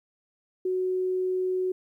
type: tone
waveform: sine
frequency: 370 Hz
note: F#4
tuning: in tune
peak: -24 dBFS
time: 0.65-1.72 s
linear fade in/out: 5 ms
effects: 11-bit